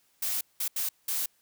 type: noise bursts at uneven times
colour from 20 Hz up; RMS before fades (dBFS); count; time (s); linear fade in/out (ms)
blue; -30; 4; 0.22-0.41 / 0.6-0.68 / 0.76-0.89 / 1.08-1.26; 5
effects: white hiss -68 dBFS RMS until 1.41 s